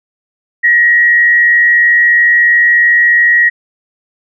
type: tone with frequency modulation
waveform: sine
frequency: 1900 Hz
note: A#6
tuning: 33 cents sharp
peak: -5 dBFS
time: 0.63-3.5 s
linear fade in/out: 20 ms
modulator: 103 Hz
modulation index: 0.42
effects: none